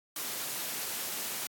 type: noise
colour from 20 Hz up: white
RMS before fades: -36 dBFS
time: 0.16-1.47 s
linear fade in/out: 2 ms
effects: high-pass 150 Hz 12 dB/octave + AAC 64 kbps